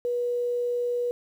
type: tone with quantisation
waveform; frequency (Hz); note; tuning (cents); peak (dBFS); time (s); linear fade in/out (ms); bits
sine; 484.9; B4; -32; -24; 0.05-1.11; 0; 9
effects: none